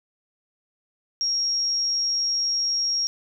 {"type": "tone", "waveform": "sine", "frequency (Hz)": 5588, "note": "F8", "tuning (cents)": 0, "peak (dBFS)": -21, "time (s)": [1.21, 3.07], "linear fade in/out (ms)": 0, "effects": []}